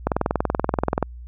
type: click train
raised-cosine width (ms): 1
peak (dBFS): -5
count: 21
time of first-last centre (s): 0.07-1.027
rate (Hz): 20.9
effects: added 60 Hz sine -35 dBFS peak until 1.27 s